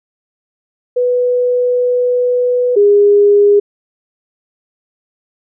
sine tone pair in turn, 493.9 / 408.7 Hz, B4 / G#4, 0 / -28 cents, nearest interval minor third, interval 328 cents, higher first, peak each -10 / -5 dBFS, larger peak second, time 0.96-2.76 / 2.76-3.6 s, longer first, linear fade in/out 10 ms, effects none

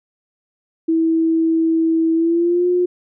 sine tone with pitch glide, 325.7 to 357.2 Hz, E4 to F4, -21 to +39 cents, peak -13 dBFS, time 0.88-2.86 s, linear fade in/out 10 ms, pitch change +160 cents, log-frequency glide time 2.14-2.67 s, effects none

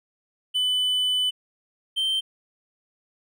triangle tone pair in turn, 3000 / 3124 Hz, F#7 / G7, +23 / -7 cents, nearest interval minor second, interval 70 cents, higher second, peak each -19 / -20 dBFS, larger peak first, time 0.54-1.31 / 1.96-2.21 s, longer first, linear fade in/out 20 ms, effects none

